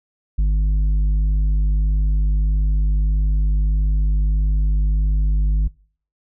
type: tone with tanh clipping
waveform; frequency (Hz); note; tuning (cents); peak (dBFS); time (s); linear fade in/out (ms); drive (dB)
sine; 50.8; G#1; -38; -15; 0.38-5.68; 10; 6
effects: noise-tail reverb RT60 0.5 s tail -24 dB re dry